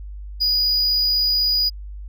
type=tone; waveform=triangle; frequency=4918 Hz; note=D#8; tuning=21 cents flat; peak=-15 dBFS; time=0.4-1.7 s; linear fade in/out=20 ms; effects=added 50 Hz sine -31 dBFS peak until 2.08 s